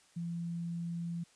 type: tone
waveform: sine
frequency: 170 Hz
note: F3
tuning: 46 cents flat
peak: -35 dBFS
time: 0.16-1.24 s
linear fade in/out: 10 ms
effects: white hiss -65 dBFS RMS until 1.35 s + resampled to 22050 Hz